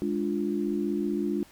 sine chord, D diminished, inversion second, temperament equal, 207.7 / 293.7 / 349.2 Hz, Ab3 / D4 / F4, 0 / 0 / 0 cents, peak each -30 dBFS, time 0.02-1.43 s, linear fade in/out 0 ms, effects pink hiss -55 dBFS RMS until 1.51 s

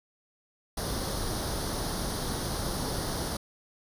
pink noise with comb filter, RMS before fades -32 dBFS, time 0.77-3.37 s, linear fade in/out 5 ms, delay 0.2 ms, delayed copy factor +0.7, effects resampled to 32000 Hz

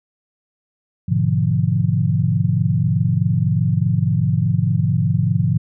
sine chord, G# diminished seventh, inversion none, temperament equal with one note detuned, 103.83 / 123.47 / 146.83 / 171.61 Hz, G#2 / B2 / D3 / F3, 0 / 0 / 0 / -30 cents, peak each -20 dBFS, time 1.08-5.58 s, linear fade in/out 10 ms, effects none

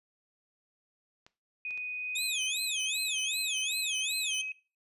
clicks, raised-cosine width 0.2 ms, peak -35 dBFS, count 3, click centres 1.265 / 1.708 / 1.776 s
sine tone with pitch glide, 2489 to 2543 Hz, D#7 to D#7, 0 to +37 cents, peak -34 dBFS, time 1.65-4.52 s, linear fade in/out 2 ms, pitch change +37 cents, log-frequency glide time 1.95-2.99 s
25% pulse tone with vibrato, 3520 Hz, A7, in tune, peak -27 dBFS, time 2.15-4.42 s, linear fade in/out 10 ms, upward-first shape sine, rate 2.6 Hz, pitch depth 270 cents each way
effects noise-tail reverb RT60 0.3 s tail -17 dB re dry + resampled to 32000 Hz

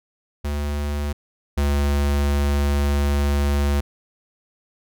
square tone pair in turn, 72.9 / 71.44 Hz, D2 / D2, -12 / -47 cents, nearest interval unison, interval 35 cents, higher first, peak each -23 / -18 dBFS, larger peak second, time 0.44-1.13 / 1.57-3.81 s, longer second, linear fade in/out 10 ms, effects none

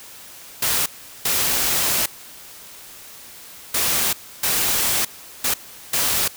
white noise bursts at uneven times, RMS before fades -20 dBFS, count 6, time 0.62-0.86 / 1.25-2.06 / 3.74-4.13 / 4.43-5.05 / 5.44-5.54 / 5.93-6.28 s, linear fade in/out 5 ms, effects white hiss -41 dBFS RMS until 6.36 s

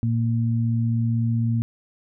sine tone pair together, 115.3 / 231 Hz, A#2 / A#3, -19 / -16 cents, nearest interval octave, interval 1203 cents, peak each -20 / -25 dBFS, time 0.03-1.62 s, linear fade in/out 0 ms, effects none

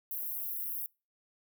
pink high-pass noise, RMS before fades -37 dBFS, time 0.11-0.86 s, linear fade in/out 0 ms, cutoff 12000 Hz, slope 48 dB/octave, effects noise-tail reverb RT60 0.3 s tail -26 dB re dry

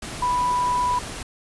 sine tone in noise, 987.8 Hz, B5, in tune, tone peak -19 dBFS, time 0.22-0.99 s, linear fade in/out 5 ms, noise pink, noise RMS -33 dBFS, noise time 0.02-1.23 s, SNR +11 dB, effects resampled to 24000 Hz

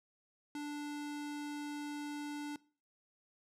square tone, 293.3 Hz, D4, 2 cents flat, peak -40 dBFS, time 0.55-2.56 s, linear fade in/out 2 ms, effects noise-tail reverb RT60 0.4 s tail -21 dB re dry + low-pass 11000 Hz 12 dB/octave

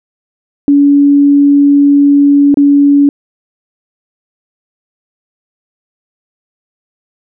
sine tone with dropouts, 284.4 Hz, C#4, 45 cents sharp, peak -3 dBFS, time 0.68-3.09 s, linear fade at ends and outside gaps 1 ms, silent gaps 2.543-2.572 s, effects none

